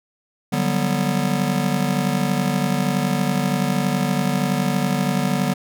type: chord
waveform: square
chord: G major seventh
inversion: second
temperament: just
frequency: 147 / 183.75 / 196 / 245 Hz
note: D3 / F#3 / G3 / B3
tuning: +2 / -12 / 0 / -14 cents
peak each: -25 dBFS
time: 0.52-5.54 s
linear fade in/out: 10 ms
effects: none